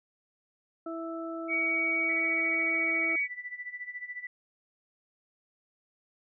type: harmonic tone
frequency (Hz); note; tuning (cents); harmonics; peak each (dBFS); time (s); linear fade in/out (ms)
329.6; E4; 0; 1 / 2 / 4; -36 / -39 / -42; 0.86-3.16; 5
type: tone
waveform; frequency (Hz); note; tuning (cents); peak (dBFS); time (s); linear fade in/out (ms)
sine; 2256; C#7; +30; -26; 1.48-3.28; 50
type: tone with tremolo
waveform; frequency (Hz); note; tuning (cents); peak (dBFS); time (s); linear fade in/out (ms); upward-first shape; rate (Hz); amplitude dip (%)
sine; 1975.5; B6; 0; -34; 2.09-4.27; 2; sine; 14; 80
effects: none